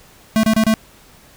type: tone bursts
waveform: square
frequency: 220 Hz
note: A3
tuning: in tune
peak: -12 dBFS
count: 4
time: 0.36-0.739 s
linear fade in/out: 0 ms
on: 73 ms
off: 29 ms
effects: pink hiss -47 dBFS RMS until 1.36 s